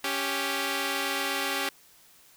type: tone pair together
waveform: 5% pulse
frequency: 277.5 / 392.4 Hz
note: C#4 / G4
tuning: +2 / +2 cents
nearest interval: tritone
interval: 600 cents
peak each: -19 dBFS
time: 0.04-1.69 s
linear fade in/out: 2 ms
effects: white hiss -57 dBFS RMS until 2.36 s